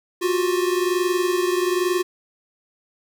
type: tone pair together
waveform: square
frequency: 355.4 / 376.5 Hz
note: F4 / F#4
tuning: +30 / +30 cents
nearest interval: minor second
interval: 100 cents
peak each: -21 / -25 dBFS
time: 0.21-2.03 s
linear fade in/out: 20 ms
effects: 8-bit